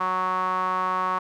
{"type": "tone with band-pass filter", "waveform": "sawtooth", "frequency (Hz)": 185, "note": "F#3", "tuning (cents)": 0, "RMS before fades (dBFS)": -25, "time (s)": [0, 1.19], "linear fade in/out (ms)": 10, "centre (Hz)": 1100, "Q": 5.9, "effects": []}